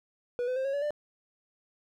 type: tone with pitch steps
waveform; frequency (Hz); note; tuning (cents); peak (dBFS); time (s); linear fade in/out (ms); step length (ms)
triangle; 487.2 / 506.7 / 527 / 548.1 / 570.1 / 592.9; B4 / B4 / C5 / C#5 / C#5 / D5; -24 / +44 / +12 / -20 / +48 / +16; -26; 0.39-0.906; 0; 86
effects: none